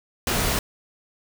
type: noise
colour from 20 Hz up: pink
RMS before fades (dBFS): -23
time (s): 0.27-0.59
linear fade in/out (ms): 2
effects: none